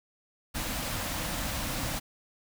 pink band-stop noise, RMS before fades -33 dBFS, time 0.54-2 s, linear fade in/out 20 ms, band 340 to 480 Hz, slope 96 dB/octave, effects none

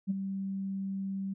sine tone with ADSR envelope, 194.1 Hz, G3, 17 cents flat, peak -24 dBFS, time 0.07-1.34 s, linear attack 34 ms, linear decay 20 ms, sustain -8 dB, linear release 13 ms, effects tanh soft clip ceiling -20 dBFS

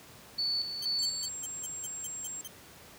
sine tone with tremolo, 4469 Hz, C#8, 13 cents sharp, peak -28 dBFS, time 0.38-1.29 s, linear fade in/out 10 ms, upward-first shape square, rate 2.1 Hz, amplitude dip 55%
10% pulse tone bursts, 3136 Hz, G7, in tune, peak -31 dBFS, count 9, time 0.82-2.477 s, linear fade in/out 5 ms, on 33 ms, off 170 ms
sine tone, 7530 Hz, A#8, 16 cents sharp, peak -37 dBFS, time 0.99-2.41 s, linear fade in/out 0 ms
effects pink hiss -52 dBFS RMS until 2.98 s + high-pass 80 Hz 12 dB/octave

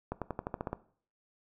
accelerating click train, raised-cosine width 1 ms, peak -20 dBFS, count 9, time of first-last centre 0.12-0.73 s, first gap 97 ms, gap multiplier 0.93, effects noise-tail reverb RT60 0.5 s tail -17 dB re dry

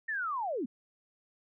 sine linear sweep, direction down, 1847 to 209.4 Hz, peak -31 dBFS, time 0.08-0.66 s, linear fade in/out 10 ms, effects none

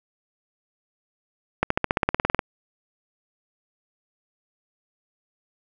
accelerating click train, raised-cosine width 0.5 ms, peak -4 dBFS, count 14, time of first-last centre 1.63-2.392 s, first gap 74 ms, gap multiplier 0.96, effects none

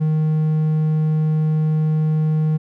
triangle tone, 155.56 Hz, D#3, in tune, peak -13 dBFS, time 0-2.58 s, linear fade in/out 20 ms, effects none

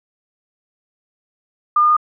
sine tone with pitch steps, 1207 / 1214.7 / 1222.4 Hz, D6 / D#6 / D#6, +47 / -42 / -31 cents, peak -10 dBFS, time 1.76-1.967 s, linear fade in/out 5 ms, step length 69 ms, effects none

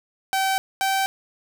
sawtooth tone pair in turn, 770 / 774.4 Hz, G5 / G5, -31 / -21 cents, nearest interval unison, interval 10 cents, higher second, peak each -16 dBFS, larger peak neither, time 0.33-0.58 / 0.81-1.06 s, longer neither, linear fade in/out 0 ms, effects none

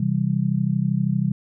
sine chord, C major, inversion none, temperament just, 130.81 / 163.52 / 196.22 Hz, C3 / E3 / G3, 0 / -14 / +2 cents, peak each -23 dBFS, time 0-1.32 s, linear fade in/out 5 ms, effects none

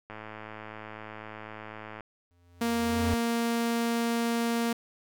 click train, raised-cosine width 0.5 ms, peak -26 dBFS, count 207, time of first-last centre 0.1-2.007 s, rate 108 Hz
square tone with exponential growth, 87.31 Hz, F2, in tune, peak -26 dBFS, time 2.31-3.14 s, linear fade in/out 0 ms, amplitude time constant 180 ms
sawtooth tone, 233.1 Hz, A#3, in tune, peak -22 dBFS, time 2.61-4.73 s, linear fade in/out 5 ms
effects none

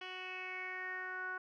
10% pulse tone with low-pass filter sweep, 370 Hz, F#4, in tune, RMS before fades -43 dBFS, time 0.01-1.38 s, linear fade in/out 5 ms, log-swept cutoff 3200 to 1400 Hz, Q 6, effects none

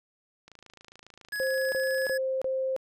click train, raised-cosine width 0.2 ms, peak -32 dBFS, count 45, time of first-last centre 0.48-2.092 s, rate 27.3 Hz
square tone with pitch glide, 1679 to 1692.6 Hz, G#6 to G#6, +18 to +32 cents, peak -31 dBFS, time 1.32-2.18 s, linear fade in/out 10 ms, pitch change +14 cents, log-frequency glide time 1.45-1.87 s
sine tone bursts, 526 Hz, C5, 9 cents sharp, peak -26 dBFS, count 4, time 1.4-2.764 s, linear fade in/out 0 ms, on 320 ms, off 28 ms
effects none

